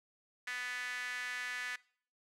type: tone with high-pass filter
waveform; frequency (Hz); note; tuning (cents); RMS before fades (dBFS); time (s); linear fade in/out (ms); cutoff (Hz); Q
sawtooth; 248.2; B3; +9; -40; 0.47-1.76; 5; 1800; 4.8
effects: noise-tail reverb RT60 0.5 s tail -21 dB re dry + low-pass 10000 Hz 12 dB/octave